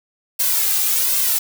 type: noise with flanger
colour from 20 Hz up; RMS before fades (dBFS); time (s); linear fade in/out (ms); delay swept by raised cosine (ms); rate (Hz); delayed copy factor
blue; -18; 0.39-1.39; 10; 1.9 to 2.56; 1.3; +0.9
effects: none